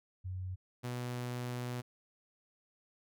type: tone pair in turn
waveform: sine / sawtooth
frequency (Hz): 92.5 / 123.08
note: F#2 / B2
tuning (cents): 0 / -5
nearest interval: perfect fourth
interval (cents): 495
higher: second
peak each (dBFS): -37 / -33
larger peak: second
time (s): 0.24-0.56 / 0.83-1.82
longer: second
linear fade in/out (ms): 20
effects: none